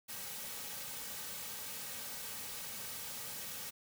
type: noise with comb filter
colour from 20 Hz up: white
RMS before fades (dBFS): -44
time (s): 0.08-3.71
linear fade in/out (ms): 20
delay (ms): 2.9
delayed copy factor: -0.6
effects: none